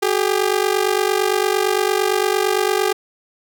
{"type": "ring-modulated tone", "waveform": "sawtooth", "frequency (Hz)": 400, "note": "G4", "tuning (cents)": 35, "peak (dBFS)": -9, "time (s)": [0.02, 2.93], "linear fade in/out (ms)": 10, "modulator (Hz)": 24.4, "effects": []}